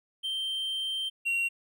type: tone pair in turn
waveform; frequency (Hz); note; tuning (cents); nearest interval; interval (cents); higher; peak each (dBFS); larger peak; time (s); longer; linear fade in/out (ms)
triangle; 3136 / 2747; G7 / F7; 0 / -29; major second; 229; first; -28 / -24; second; 0.23-1.1 / 1.25-1.49; first; 20
effects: none